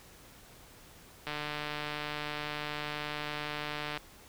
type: click train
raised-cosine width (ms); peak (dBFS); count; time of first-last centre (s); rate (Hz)
0.3; -20; 404; 1.27-3.975; 149
effects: pink hiss -55 dBFS RMS until 4.28 s